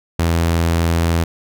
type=tone; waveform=sawtooth; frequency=83.6 Hz; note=E2; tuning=25 cents sharp; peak=-10 dBFS; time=0.19-1.24 s; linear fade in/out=5 ms; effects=none